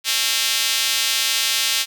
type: tone with high-pass filter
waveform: square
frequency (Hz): 122.3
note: B2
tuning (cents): -16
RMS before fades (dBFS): -20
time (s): 0.04-1.86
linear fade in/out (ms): 50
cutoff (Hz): 3300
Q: 1.3
effects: none